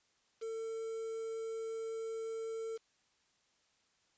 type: tone with quantisation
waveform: triangle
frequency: 449.1 Hz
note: A4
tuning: 35 cents sharp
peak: -36 dBFS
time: 0.41-2.78 s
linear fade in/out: 20 ms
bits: 9
effects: white hiss -74 dBFS RMS until 4.17 s + resampled to 16000 Hz